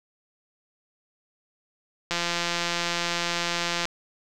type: click train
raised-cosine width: 0.2 ms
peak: -9 dBFS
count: 301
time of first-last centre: 2.11-3.854 s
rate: 172 Hz
effects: none